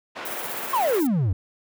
pink band-pass noise, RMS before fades -35 dBFS, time 0.15-1.01 s, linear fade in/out 20 ms, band 420 to 2700 Hz, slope 12 dB/octave
violet noise with tremolo, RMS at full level -31 dBFS, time 0.25-1.07 s, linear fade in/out 5 ms, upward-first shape triangle, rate 16 Hz, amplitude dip 50%
triangle exponential sweep, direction down, 1115 to 84 Hz, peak -17 dBFS, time 0.73-1.33 s, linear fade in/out 5 ms
effects none

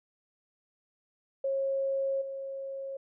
sine tone with level steps, 543 Hz, C#5, 36 cents flat, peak -27 / -35 dBFS, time 1.44-2.97 s, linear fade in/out 5 ms, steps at 2.21 s, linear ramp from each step 10 ms, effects none

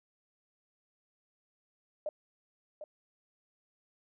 sine tone with echo, 605 Hz, D#5, 49 cents flat, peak -32 dBFS, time 2.06-2.09 s, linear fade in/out 2 ms, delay 750 ms, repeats 1, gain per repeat -9 dB, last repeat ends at 2.84 s, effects none

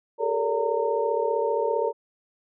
sine tone cluster, 389.7 / 426.9 / 462.2 / 570 / 919 Hz, G4 / G#4 / A#4 / C#5 / A#5, -10 / +48 / -15 / +48 / -25 cents, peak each -33 / -28 / -26 / -28 / -29 dBFS, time 0.18-1.93 s, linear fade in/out 50 ms, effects none

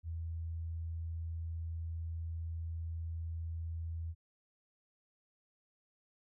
sine tone, 82.41 Hz, E2, in tune, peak -37 dBFS, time 0.03-4.15 s, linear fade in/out 50 ms, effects none

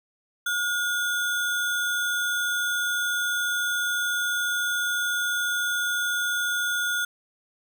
sine tone with sample-and-hold, 1437 Hz, F6, 49 cents sharp, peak -23 dBFS, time 0.46-7.05 s, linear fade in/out 5 ms, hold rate 4900 Hz, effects none

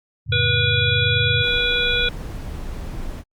sine chord, F augmented, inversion none, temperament equal with one note detuned, 89.04 / 110 / 138.59 Hz, F2 / A2 / C#3, +34 / 0 / 0 cents, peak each -25 / -22 / -26 dBFS, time 0.26-1.46 s, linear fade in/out 50 ms
harmonic tone, 485.1 Hz, B4, 31 cents flat, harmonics 1 / 3 / 5 / 7 / 8, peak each -27 / -23 / -24 / -21 / -27 dBFS, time 0.32-2.09 s, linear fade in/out 5 ms
brown noise, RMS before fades -29 dBFS, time 1.4-3.24 s, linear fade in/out 50 ms
effects Opus 48 kbps

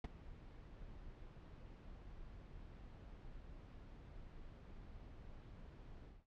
brown noise with ADSR envelope, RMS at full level -37 dBFS, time 0.04-6.26 s, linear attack 4 ms, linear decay 19 ms, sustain -18 dB, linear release 210 ms, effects low-pass 4000 Hz 12 dB/octave

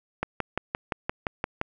click train, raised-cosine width 0.5 ms, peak -11 dBFS, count 9, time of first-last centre 0.23-1.614 s, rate 5.78 Hz, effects none

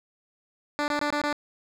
10% pulse tone bursts, 293.7 Hz, D4, in tune, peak -16 dBFS, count 5, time 0.79-1.327 s, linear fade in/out 0 ms, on 89 ms, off 23 ms, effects low-pass 5000 Hz 12 dB/octave + 8-bit

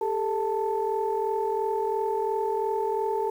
sine tone cluster, 401.7 / 444.6 / 885 Hz, G4 / A4 / A5, +42 / +18 / +10 cents, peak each -28 dBFS, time 0.01-3.3 s, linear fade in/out 5 ms, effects tanh soft clip ceiling -15 dBFS + 9-bit

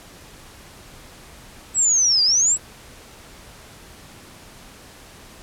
sine linear two-way sweep, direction down then up, 7902 to 4699 to 7902 Hz, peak -14 dBFS, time 1.74-2.58 s, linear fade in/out 50 ms, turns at 2.23 s, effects pink hiss -44 dBFS RMS until 5.42 s + low-pass 12000 Hz 12 dB/octave

